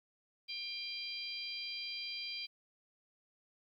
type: harmonic tone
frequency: 795 Hz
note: G5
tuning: 24 cents sharp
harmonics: 3 / 4 / 5 / 6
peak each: -45 / -46 / -48 / -43 dBFS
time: 0.48-2.47 s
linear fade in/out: 20 ms
effects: 12-bit